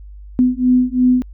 sine beating tone pair, 250 / 252.9 Hz, B3 / B3, +21 / +41 cents, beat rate 2.9 Hz, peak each -14 dBFS, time 0.39-1.22 s, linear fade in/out 0 ms, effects added 50 Hz sine -33 dBFS peak until 1.33 s

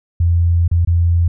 sine tone with dropouts, 85.4 Hz, F2, 38 cents flat, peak -10 dBFS, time 0.2-1.28 s, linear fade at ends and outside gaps 5 ms, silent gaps 0.679-0.713 / 0.85-0.873 s, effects none

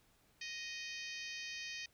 harmonic tone with a mistuned harmonic, 622.3 Hz, D#5, in tune, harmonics 3 / 4 / 5 / 6 / 7 / 8 / 9 / 10, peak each -49 / -47 / -52 / -54 / -52 / -53 / -55 / -56 dBFS, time 0.41-1.86 s, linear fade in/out 5 ms, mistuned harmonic 7, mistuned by +37 cents, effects pink hiss -71 dBFS RMS until 1.93 s

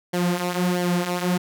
sawtooth tone with flanger, 177.9 Hz, F3, 32 cents sharp, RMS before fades -23 dBFS, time 0.13-1.38 s, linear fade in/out 10 ms, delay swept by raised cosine 0.78 to 6.28 ms, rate 1.5 Hz, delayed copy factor -0.65, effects none

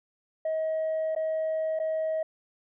sine tone with dropouts, 635 Hz, D#5, 35 cents sharp, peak -24 dBFS, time 0.45-2.23 s, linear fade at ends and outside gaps 5 ms, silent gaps 1.151-1.162 / 1.791-1.798 s, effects tanh soft clip ceiling -24 dBFS

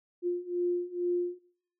sine beating tone pair, 351.5 / 353.7 Hz, F4 / F4, +11 / +22 cents, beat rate 2.2 Hz, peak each -32 / -30 dBFS, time 0.22-1.39 s, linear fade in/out 50 ms, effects noise-tail reverb RT60 0.6 s tail -19 dB re dry

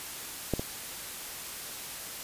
clicks, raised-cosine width 2 ms, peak -13 / -18 dBFS, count 2, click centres 0.537 / 0.595 s, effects white hiss -40 dBFS RMS until 2.23 s + resampled to 32000 Hz

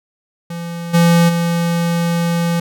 square tone with level steps, 170 Hz, F3, 46 cents flat, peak -24 / -9 / -15 dBFS, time 0.5-2.6 s, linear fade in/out 5 ms, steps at 0.93 / 1.28 s, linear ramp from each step 20 ms, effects none

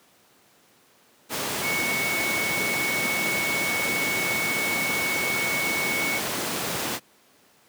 sine tone in noise, 2217 Hz, C#7, in tune, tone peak -25 dBFS, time 1.61-6.21 s, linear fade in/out 50 ms, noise pink, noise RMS -27 dBFS, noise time 1.29-7 s, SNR -1 dB, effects pink hiss -58 dBFS RMS until 7.68 s + high-pass 200 Hz 12 dB/octave

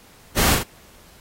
pink noise with echo, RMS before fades -19 dBFS, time 0.36-0.56 s, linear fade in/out 20 ms, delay 39 ms, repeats 2, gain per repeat -4 dB, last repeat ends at 0.638 s, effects pink hiss -50 dBFS RMS until 1.2 s + AAC 48 kbps

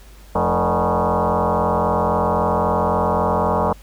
sine tone with frequency modulation, 174.61 Hz, F3, in tune, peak -15 dBFS, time 0.35-3.73 s, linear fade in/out 5 ms, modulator 131 Hz, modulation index 7.4, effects added 50 Hz sine -41 dBFS peak until 3.82 s + pink hiss -49 dBFS RMS until 3.82 s

